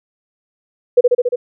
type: tone with echo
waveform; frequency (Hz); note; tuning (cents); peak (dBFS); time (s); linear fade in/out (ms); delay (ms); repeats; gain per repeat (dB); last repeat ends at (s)
sine; 490.4; B4; -12; -4; 0.97-1.01; 10; 70; 5; -2; 1.36
effects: none